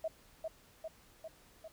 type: tone with echo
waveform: sine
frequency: 643 Hz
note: E5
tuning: 43 cents flat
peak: -33 dBFS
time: 0.04-0.08 s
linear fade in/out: 5 ms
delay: 400 ms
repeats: 4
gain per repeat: -3 dB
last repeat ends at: 1.68 s
effects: pink hiss -63 dBFS RMS until 1.72 s